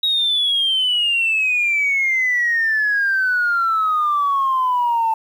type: exponential sweep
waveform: sine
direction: down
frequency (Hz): 3811 to 885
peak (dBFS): -14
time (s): 0.03-5.14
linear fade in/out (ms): 5
effects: tanh soft clip ceiling -11 dBFS + 8-bit